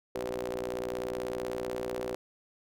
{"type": "ring-modulated tone", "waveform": "sawtooth", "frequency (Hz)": 60.4, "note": "B1", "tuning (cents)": -38, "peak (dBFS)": -26, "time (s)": [0.15, 2.15], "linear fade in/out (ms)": 0, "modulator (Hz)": 445, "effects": []}